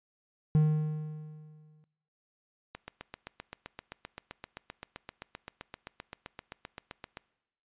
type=tone with exponential decay; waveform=triangle; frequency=153.7 Hz; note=D#3; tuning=21 cents flat; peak=-17 dBFS; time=0.55-1.84 s; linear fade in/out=0 ms; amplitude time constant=280 ms
type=click train; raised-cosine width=0.3 ms; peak=-24 dBFS; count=35; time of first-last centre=2.75-7.171 s; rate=7.69 Hz
effects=noise-tail reverb RT60 0.9 s tail -22 dB re dry + resampled to 8000 Hz